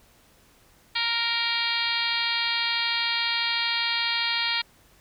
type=harmonic tone; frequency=466.2 Hz; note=A#4; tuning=in tune; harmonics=2 / 3 / 4 / 5 / 6 / 7 / 8 / 9 / 10; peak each=-34 / -35 / -32 / -30 / -34 / -31 / -32 / -30 / -35 dBFS; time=0.95-4.62 s; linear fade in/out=10 ms; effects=pink hiss -58 dBFS RMS until 5 s